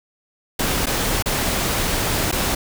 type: noise with dropouts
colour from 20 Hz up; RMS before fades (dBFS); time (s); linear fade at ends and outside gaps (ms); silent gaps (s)
pink; -21; 0.59-2.55; 5; 0.859-0.867 / 1.225-1.258 / 2.315-2.324
effects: none